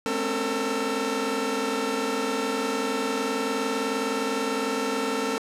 sawtooth tone cluster, 212.9 / 255.9 / 275.6 / 452.6 / 1327 Hz, G#3 / C4 / C#4 / A4 / E6, +43 / -38 / -10 / +49 / +11 cents, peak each -31 / -28 / -28 / -24 / -31 dBFS, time 0.06-5.38 s, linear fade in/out 0 ms, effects low-pass 10000 Hz 12 dB/octave

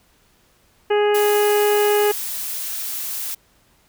harmonic tone, 415.3 Hz, G#4, in tune, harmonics 1 / 2 / 3 / 4 / 5 / 6 / 7, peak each -15 / -23 / -31 / -29 / -34 / -34 / -32 dBFS, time 0.9-2.12 s, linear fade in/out 10 ms
blue noise, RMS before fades -27 dBFS, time 1.14-3.35 s, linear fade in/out 10 ms
effects pink hiss -58 dBFS RMS until 3.88 s

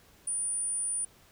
sine tone, 9397 Hz, D9, in tune, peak -29 dBFS, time 0.27-1.05 s, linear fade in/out 5 ms, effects pink hiss -60 dBFS RMS until 1.31 s

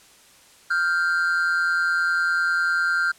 triangle tone pair together, 1396.9 / 1566.9 Hz, F6 / G6, 0 / -1 cents, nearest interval major second, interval 199 cents, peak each -19 / -22 dBFS, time 0.7-3.12 s, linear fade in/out 10 ms, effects white hiss -52 dBFS RMS until 3.18 s + low-pass 10000 Hz 12 dB/octave

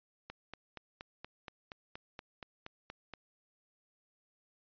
click train, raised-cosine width 0.3 ms, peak -28 dBFS, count 13, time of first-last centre 0.3-3.137 s, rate 4.23 Hz, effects resampled to 11025 Hz

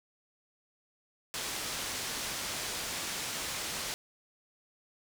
white low-pass noise, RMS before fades -37 dBFS, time 1.34-3.94 s, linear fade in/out 0 ms, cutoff 7500 Hz, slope 12 dB/octave, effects none

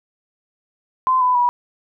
sine tone with pitch steps, 1031 / 1001.1 / 972 Hz, C6 / B5 / B5, -26 / +23 / -28 cents, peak -13 dBFS, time 1.07-1.49 s, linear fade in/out 0 ms, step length 140 ms, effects none

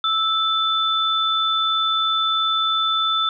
sine tone pair together, 1318.5 / 3520 Hz, E6 / A7, 0 / 0 cents, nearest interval octave + perfect fourth, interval 1700 cents, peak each -20 dBFS, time 0.04-3.29 s, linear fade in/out 2 ms, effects none

